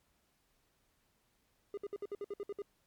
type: tone bursts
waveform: triangle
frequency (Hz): 405.9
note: G#4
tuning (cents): -40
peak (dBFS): -35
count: 10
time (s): 1.74-2.62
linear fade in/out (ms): 2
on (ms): 34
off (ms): 60
effects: pink hiss -75 dBFS RMS until 2.86 s + MP3 96 kbps